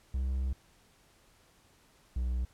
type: tone pair in turn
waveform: triangle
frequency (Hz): 65.41 / 61.74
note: C2 / B1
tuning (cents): 0 / 0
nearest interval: minor second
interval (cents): 100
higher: first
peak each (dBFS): -27 / -27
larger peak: neither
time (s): 0.14-0.53 / 2.16-2.45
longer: first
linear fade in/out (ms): 5
effects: pink hiss -64 dBFS RMS until 2.53 s + low-pass 12000 Hz 12 dB/octave